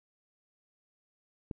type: click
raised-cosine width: 3 ms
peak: -24 dBFS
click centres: 1.512 s
effects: none